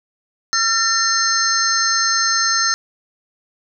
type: tone cluster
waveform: sine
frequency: 1361 / 1805 / 4235 / 5290 / 6300 Hz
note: F6 / A6 / C8 / E8 / G8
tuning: -45 / +44 / +20 / +5 / +8 cents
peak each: -21 dBFS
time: 0.53-2.74 s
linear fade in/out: 0 ms
effects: none